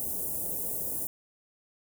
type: band-stop noise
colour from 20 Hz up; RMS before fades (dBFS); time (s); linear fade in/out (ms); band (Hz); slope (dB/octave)
white; -33; 0-1.07; 0; 630 to 9400; 24
effects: none